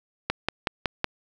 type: click train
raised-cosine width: 0.3 ms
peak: -7 dBFS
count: 5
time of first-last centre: 0.3-1.043 s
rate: 5.38 Hz
effects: none